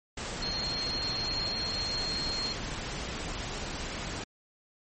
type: tone in noise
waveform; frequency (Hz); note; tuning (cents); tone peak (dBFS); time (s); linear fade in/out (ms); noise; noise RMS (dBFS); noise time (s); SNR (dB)
sine; 4237; C8; +21; -31; 0.42-2.53; 5; pink; -36; 0.17-4.24; +2
effects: MP3 32 kbps